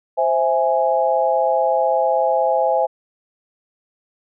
sine chord, C augmented, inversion none, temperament equal, 523.3 / 659.3 / 830.6 Hz, C5 / E5 / G#5, 0 / 0 / 0 cents, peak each -19 dBFS, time 0.17-2.87 s, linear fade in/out 20 ms, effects none

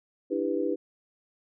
sine chord, E minor seventh, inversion third, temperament just, 296.7 / 329.6 / 395.6 / 494.4 Hz, D4 / E4 / G4 / B4, +18 / 0 / +16 / +2 cents, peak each -31 dBFS, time 0.3-0.76 s, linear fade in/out 20 ms, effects none

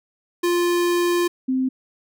square / sine tone pair in turn, 349.2 / 259.9 Hz, F4 / C4, 0 / -11 cents, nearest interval perfect fourth, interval 511 cents, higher first, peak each -18 dBFS, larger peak neither, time 0.43-1.28 / 1.48-1.69 s, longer first, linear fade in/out 10 ms, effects none

